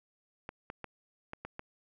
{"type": "clicks", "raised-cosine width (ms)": 0.5, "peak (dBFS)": -25, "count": 6, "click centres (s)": [0.491, 0.701, 0.843, 1.334, 1.45, 1.594], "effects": []}